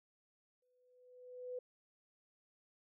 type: tone with exponential growth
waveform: sine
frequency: 499.3 Hz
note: B4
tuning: 19 cents sharp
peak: -39 dBFS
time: 0.62-1.59 s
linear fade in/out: 5 ms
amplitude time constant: 210 ms
effects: none